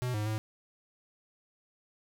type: tone with pitch steps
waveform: square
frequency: 125 / 105.7 / 108.7 Hz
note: B2 / G#2 / A2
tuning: +21 / +31 / -21 cents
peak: -31 dBFS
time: 0.02-0.38 s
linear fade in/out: 0 ms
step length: 120 ms
effects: none